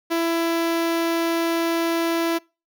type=tone with notch filter; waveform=sawtooth; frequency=333.4 Hz; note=E4; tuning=20 cents sharp; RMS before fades=-22 dBFS; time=0.1-2.39 s; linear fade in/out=20 ms; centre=7900 Hz; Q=1.9; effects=noise-tail reverb RT60 0.3 s tail -26 dB re dry